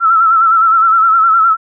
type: tone with vibrato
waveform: sine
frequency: 1329 Hz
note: E6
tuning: 14 cents sharp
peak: -6 dBFS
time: 0-1.57 s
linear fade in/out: 50 ms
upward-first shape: sine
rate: 9.7 Hz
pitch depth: 60 cents each way
effects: none